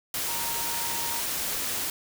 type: tone in noise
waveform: sine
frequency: 932 Hz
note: A#5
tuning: 1 cent flat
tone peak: -36 dBFS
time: 0.28-1.2 s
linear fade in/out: 2 ms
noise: white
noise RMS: -30 dBFS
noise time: 0.14-1.9 s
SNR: -9 dB
effects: none